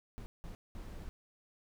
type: noise bursts at uneven times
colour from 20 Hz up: brown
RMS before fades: -45 dBFS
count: 3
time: 0.18-0.26 / 0.44-0.55 / 0.75-1.09 s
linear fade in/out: 0 ms
effects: none